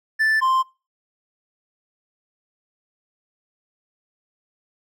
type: tone pair in turn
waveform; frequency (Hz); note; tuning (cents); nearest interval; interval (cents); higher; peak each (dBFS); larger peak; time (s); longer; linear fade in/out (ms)
triangle; 1760 / 1046.5; A6 / C6; 0 / 0; major sixth; 900; first; -14; neither; 0.19-0.41 / 0.41-0.63; neither; 20
effects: noise-tail reverb RT60 0.3 s tail -23 dB re dry

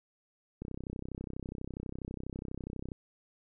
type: click train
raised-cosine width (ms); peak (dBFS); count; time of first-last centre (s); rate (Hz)
3; -26; 75; 0.62-2.918; 32.2
effects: none

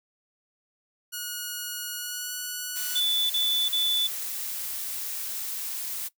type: tone with pitch glide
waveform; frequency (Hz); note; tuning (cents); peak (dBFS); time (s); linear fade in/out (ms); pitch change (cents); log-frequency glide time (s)
5% pulse; 1451 to 1473; F#6 to F#6; -34 to -8; -21; 1.12-3.01; 20; +26; 1.97-2.33
type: noise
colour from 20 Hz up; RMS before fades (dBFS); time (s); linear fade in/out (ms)
blue; -33; 2.75-6.09; 20
type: tone bursts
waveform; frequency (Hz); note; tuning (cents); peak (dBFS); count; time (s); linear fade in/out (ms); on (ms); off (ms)
sine; 3484; A7; -18; -22; 3; 2.95-4.074; 10; 350; 37
effects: noise-tail reverb RT60 0.1 s tail -19 dB re dry

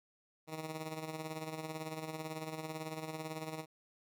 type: tone with tremolo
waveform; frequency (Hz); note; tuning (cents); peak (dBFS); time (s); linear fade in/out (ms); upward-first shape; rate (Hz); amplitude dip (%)
10% pulse; 157.8; D#3; +25; -30; 0.47-3.66; 50; sine; 18; 60
effects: none

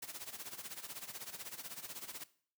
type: noise with tremolo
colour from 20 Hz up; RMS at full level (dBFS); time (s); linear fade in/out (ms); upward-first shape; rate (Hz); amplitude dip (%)
white; -44; 0.02-2.24; 5; sine; 16; 80
effects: noise-tail reverb RT60 0.5 s tail -18 dB re dry + high-pass 100 Hz 12 dB/octave

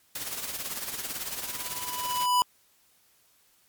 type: noise with tremolo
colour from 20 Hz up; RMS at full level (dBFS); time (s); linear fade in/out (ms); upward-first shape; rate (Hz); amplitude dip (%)
white; -32; 0.15-2.26; 5; triangle; 18; 65
type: tone with exponential growth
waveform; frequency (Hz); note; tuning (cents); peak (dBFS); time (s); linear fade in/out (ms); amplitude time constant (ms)
square; 990; B5; +4; -19; 1.27-2.42; 0; 250
effects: white hiss -64 dBFS RMS until 3.68 s + MP3 96 kbps

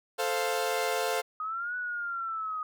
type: chord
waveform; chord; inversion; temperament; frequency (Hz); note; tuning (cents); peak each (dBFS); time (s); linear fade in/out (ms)
sawtooth; F major; first; equal; 440 / 523.3 / 698.5; A4 / C5 / F5; 0 / 0 / 0; -28; 0.18-1.22; 20
type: linear two-way sweep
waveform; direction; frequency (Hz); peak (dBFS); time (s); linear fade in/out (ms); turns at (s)
sine; up then down; 1244.5 to 1484 to 1244.5; -31; 1.4-2.63; 2; 1.76
effects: none

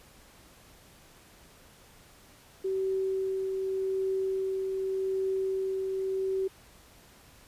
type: tone with tremolo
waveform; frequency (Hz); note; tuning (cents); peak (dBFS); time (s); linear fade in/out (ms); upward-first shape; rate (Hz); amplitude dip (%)
sine; 382.3; G4; -43; -26; 2.64-6.48; 10; triangle; 0.85; 30
effects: pink hiss -56 dBFS RMS until 7.47 s + resampled to 32000 Hz

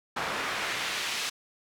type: noise with band-pass filter sweep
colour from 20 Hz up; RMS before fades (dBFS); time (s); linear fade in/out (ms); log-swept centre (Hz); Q
pink; -32; 0.16-1.3; 10; 1200 to 3800; 0.84
effects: none

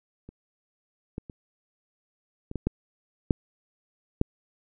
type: clicks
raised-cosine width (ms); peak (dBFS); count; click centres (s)
3; -30 / -20 / -27 / -23 / -17 / -11 / -7 / -8; 8; 0.29 / 1.181 / 1.298 / 2.514 / 2.557 / 2.67 / 3.308 / 4.214
effects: none

